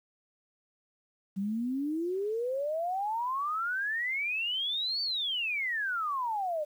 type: exponential two-way sweep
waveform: sine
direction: up then down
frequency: 189.3 to 4589 to 583 Hz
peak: -29 dBFS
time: 1.36-6.65 s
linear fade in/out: 20 ms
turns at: 5.02 s
effects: 10-bit